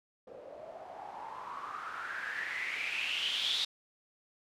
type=noise with low-pass filter sweep; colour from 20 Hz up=blue; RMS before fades=-38 dBFS; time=0.27-3.65 s; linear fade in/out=5 ms; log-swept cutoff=500 to 3800 Hz; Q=7.4; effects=none